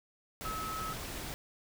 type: tone in noise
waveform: sine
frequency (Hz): 1292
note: E6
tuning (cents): -35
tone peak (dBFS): -37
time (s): 0.45-0.93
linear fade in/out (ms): 0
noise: pink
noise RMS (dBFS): -41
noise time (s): 0.41-1.34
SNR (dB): +1
effects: none